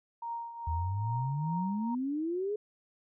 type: tone with tremolo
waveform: sine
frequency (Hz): 932.3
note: A#5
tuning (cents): 0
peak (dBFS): -33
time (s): 0.22-1.95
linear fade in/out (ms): 5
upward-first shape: triangle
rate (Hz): 2.4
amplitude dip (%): 70
type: exponential sweep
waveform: sine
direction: up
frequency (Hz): 77.4 to 429.1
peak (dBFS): -30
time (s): 0.67-2.56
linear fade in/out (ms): 5
effects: none